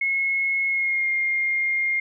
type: tone with pitch glide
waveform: sine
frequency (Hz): 2174 to 2123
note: C#7 to C7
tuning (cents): -34 to +25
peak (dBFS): -20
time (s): 0.01-2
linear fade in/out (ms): 5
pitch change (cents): -41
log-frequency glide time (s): 0.67-1.09
effects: none